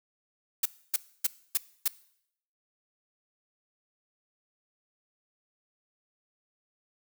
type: noise bursts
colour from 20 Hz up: blue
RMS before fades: -25 dBFS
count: 5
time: 0.63-1.88 s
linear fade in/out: 5 ms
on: 26 ms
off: 280 ms
effects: noise-tail reverb RT60 0.7 s tail -20 dB re dry